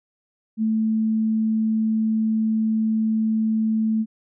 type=tone; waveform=sine; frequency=220 Hz; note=A3; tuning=in tune; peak=-18 dBFS; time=0.57-4.06 s; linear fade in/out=50 ms; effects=none

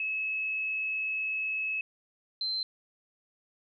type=tone pair in turn; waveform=sine; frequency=2584 / 4102 Hz; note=E7 / C8; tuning=-35 / -35 cents; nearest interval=minor sixth; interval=800 cents; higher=second; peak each=-29 / -29 dBFS; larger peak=neither; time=0-1.81 / 2.41-2.63 s; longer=first; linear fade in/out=2 ms; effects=none

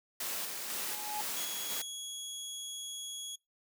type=noise with tremolo; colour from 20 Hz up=white; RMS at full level=-37 dBFS; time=0.2-1.82 s; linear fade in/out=5 ms; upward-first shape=square; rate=2 Hz; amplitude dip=30%
type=tone with exponential growth; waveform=triangle; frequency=843 Hz; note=G#5; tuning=26 cents sharp; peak=-32 dBFS; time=0.52-1.21 s; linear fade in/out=2 ms; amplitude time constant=150 ms
type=tone; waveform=20% pulse; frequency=3338 Hz; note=G#7; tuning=8 cents sharp; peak=-34 dBFS; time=1.36-3.36 s; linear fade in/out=10 ms
effects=noise-tail reverb RT60 0.2 s tail -25 dB re dry + high-pass 200 Hz 12 dB/octave

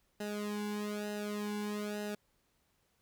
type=tone with flanger; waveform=sawtooth; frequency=208.1 Hz; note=G#3; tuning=4 cents sharp; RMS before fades=-38 dBFS; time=0.2-2.15 s; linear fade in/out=5 ms; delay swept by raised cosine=0.88 to 1.59 ms; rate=1.1 Hz; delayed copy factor=-1; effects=pink hiss -75 dBFS RMS until 3.01 s

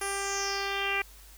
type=tone with low-pass filter sweep; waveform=10% pulse; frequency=395.7 Hz; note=G4; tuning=16 cents sharp; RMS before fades=-31 dBFS; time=0.01-1.02 s; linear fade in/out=5 ms; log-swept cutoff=11000 to 2400 Hz; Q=4.8; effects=added 50 Hz sine -51 dBFS peak until 1.37 s + white hiss -54 dBFS RMS until 1.37 s

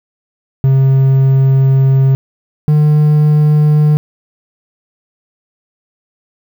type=tone pair in turn; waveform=triangle; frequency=134.2 / 150.63 Hz; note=C3 / D3; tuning=+44 / +44 cents; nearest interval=major second; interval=200 cents; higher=second; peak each=-4 dBFS; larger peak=neither; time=0.64-2.15 / 2.68-3.97 s; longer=first; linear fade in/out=0 ms; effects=7-bit

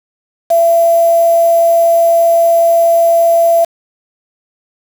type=tone with quantisation; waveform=sine; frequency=673 Hz; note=E5; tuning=36 cents sharp; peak=-6 dBFS; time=0.5-3.65 s; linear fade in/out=10 ms; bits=4; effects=none

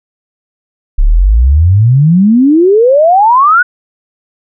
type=exponential sweep; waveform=sine; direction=up; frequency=32.46 to 1500 Hz; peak=-3 dBFS; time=0.98-3.63 s; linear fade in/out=10 ms; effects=none

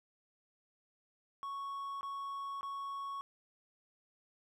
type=tone bursts; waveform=triangle; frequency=1108.7 Hz; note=C#6; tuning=in tune; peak=-37 dBFS; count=3; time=1.43-3.21 s; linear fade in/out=0 ms; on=580 ms; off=20 ms; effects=none

